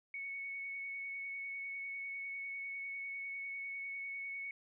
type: tone with vibrato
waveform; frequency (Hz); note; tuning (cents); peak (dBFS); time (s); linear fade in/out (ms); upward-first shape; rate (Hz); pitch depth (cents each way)
sine; 2217; C#7; 0; -40; 0.14-4.51; 2; sine; 10; 12
effects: none